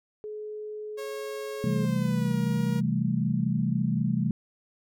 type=tone; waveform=sine; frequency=424.9 Hz; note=G#4; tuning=40 cents sharp; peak=-34 dBFS; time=0.24-1.85 s; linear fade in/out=0 ms
type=tone with pitch glide; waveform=sawtooth; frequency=546 to 475.3 Hz; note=C#5 to A#4; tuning=-26 to +34 cents; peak=-33 dBFS; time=0.97-2.81 s; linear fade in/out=20 ms; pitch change=-240 cents; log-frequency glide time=1.66-2.37 s
type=chord; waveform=sine; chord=A minor seventh; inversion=first; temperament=equal; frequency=130.81 / 164.81 / 196 / 220 Hz; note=C3 / E3 / G3 / A3; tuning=0 / 0 / 0 / 0 cents; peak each=-29 dBFS; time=1.64-4.31 s; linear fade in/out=2 ms
effects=none